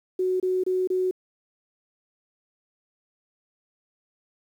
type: tone bursts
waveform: sine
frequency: 370 Hz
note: F#4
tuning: in tune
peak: -21 dBFS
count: 4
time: 0.19-1.111 s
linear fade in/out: 5 ms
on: 210 ms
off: 27 ms
effects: 9-bit